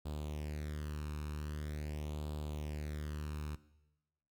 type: tone with flanger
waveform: sawtooth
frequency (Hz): 75.1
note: D2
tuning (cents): +39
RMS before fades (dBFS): -41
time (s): 0.05-3.56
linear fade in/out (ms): 10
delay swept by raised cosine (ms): 0.25 to 0.76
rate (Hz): 0.44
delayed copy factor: +0.7
effects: noise-tail reverb RT60 1.0 s tail -18 dB re dry